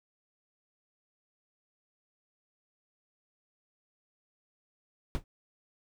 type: noise with exponential decay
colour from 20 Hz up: brown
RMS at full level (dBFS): -25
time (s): 5.15-5.24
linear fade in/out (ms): 0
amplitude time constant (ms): 18
effects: none